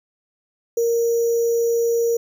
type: tone with sample-and-hold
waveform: sine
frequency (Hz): 466.2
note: A#4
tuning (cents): 0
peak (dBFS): -16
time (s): 0.77-2.17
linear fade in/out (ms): 5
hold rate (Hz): 6300
effects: none